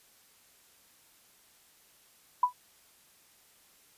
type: tone with exponential decay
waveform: sine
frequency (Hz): 990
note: B5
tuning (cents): +4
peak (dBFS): -17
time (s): 2.43-2.53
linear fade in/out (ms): 5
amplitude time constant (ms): 21
effects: white hiss -62 dBFS RMS until 3.97 s + resampled to 32000 Hz